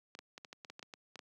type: clicks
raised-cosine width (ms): 0.2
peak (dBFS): -30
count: 12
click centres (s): 0.151 / 0.19 / 0.379 / 0.448 / 0.529 / 0.648 / 0.7 / 0.794 / 0.828 / 0.938 / 1.157 / 1.192
effects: high-pass 200 Hz 12 dB/octave